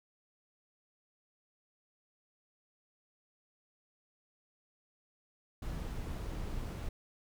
brown noise, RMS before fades -39 dBFS, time 5.62-6.89 s, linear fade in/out 5 ms, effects none

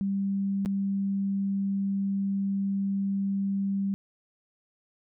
sine tone with dropouts, 196.8 Hz, G3, 7 cents sharp, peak -25 dBFS, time 0.01-3.94 s, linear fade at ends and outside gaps 0 ms, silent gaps 0.65-0.659 s, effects none

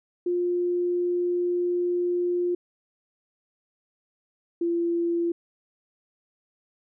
sine tone pair in turn, 353.1 / 341 Hz, F4 / F4, +19 / -41 cents, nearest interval minor second, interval 60 cents, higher first, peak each -22 dBFS, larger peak neither, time 0.26-2.55 / 4.61-5.32 s, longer first, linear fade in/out 5 ms, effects none

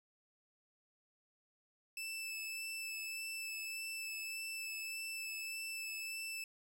sawtooth tone with vibrato, 2637 Hz, E7, in tune, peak -38 dBFS, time 1.97-6.44 s, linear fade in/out 2 ms, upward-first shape sine, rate 1.7 Hz, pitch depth 13 cents each way, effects none

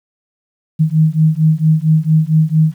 sine beating tone pair, 155.2 / 159.6 Hz, D#3 / D#3, -4 / +44 cents, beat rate 4.4 Hz, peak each -12 dBFS, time 0.79-2.74 s, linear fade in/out 20 ms, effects 8-bit

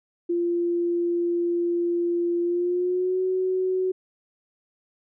sine tone with pitch glide, 345.4 to 372.3 Hz, F4 to F#4, -19 to +11 cents, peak -21 dBFS, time 0.29-3.92 s, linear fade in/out 10 ms, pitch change +130 cents, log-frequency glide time 2.42-3.21 s, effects none

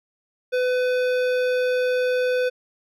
sine tone with hard clipping, 502 Hz, B4, 28 cents sharp, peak -21 dBFS, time 0.52-2.5 s, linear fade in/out 20 ms, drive 14 dB, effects none

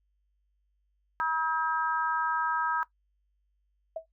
harmonic tone, 320 Hz, D#4, 49 cents sharp, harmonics 3 / 4 / 5, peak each -29 / -30 / -33 dBFS, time 1.2-2.83 s, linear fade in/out 0 ms
sine tone with exponential decay, 648 Hz, E5, 30 cents flat, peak -28 dBFS, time 3.96-4.06 s, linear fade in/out 5 ms, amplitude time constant 20 ms
effects noise-tail reverb RT60 0.1 s tail -17 dB re dry + added 50 Hz sine -70 dBFS peak until 4.12 s

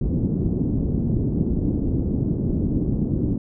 white low-pass noise, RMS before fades -22 dBFS, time 0.01-3.38 s, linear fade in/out 5 ms, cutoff 290 Hz, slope 24 dB/octave, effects none

